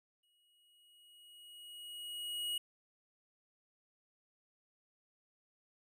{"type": "tone with exponential growth", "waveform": "square", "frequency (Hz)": 2900, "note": "F#7", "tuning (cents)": -35, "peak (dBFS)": -35, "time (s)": [0.23, 2.58], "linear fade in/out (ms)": 5, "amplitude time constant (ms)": 510, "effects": []}